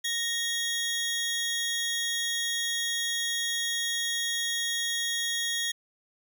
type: tone pair together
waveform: 25% pulse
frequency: 1864.7 / 3320 Hz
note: A#6 / G#7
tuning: 0 / -1 cents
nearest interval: minor seventh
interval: 999 cents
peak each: -28 / -26 dBFS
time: 0.04-5.72 s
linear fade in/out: 10 ms
effects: none